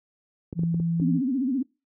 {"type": "clicks", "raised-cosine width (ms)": 3, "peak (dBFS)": -20, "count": 6, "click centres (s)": [0.528, 0.593, 0.635, 0.744, 0.8, 0.999]}
{"type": "tone", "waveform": "sine", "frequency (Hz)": 167.5, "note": "E3", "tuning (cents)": 28, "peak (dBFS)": -22, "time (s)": [0.55, 1.21], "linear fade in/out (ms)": 50}
{"type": "tone with vibrato", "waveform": "sine", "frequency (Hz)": 261.6, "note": "C4", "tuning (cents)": 0, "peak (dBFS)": -22, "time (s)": [1.01, 1.63], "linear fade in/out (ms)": 10, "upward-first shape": "sine", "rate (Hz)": 15, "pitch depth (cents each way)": 140}
{"effects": ["noise-tail reverb RT60 0.3 s tail -25 dB re dry", "high-pass 80 Hz 12 dB/octave"]}